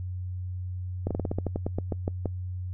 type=slowing click train; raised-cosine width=2 ms; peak=-15 dBFS; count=14; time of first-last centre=1.07-2.257 s; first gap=37 ms; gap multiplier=1.14; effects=noise-tail reverb RT60 0.1 s tail -25 dB re dry + added 91 Hz sine -31 dBFS peak until 2.73 s